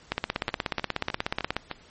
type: two click trains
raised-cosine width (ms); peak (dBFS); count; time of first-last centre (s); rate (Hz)
0.3; -9 / -14; 25 / 5; 0.12-1.566 / 0.49-1.713; 16.6 / 3.27
effects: pink hiss -54 dBFS RMS until 1.9 s + MP3 32 kbps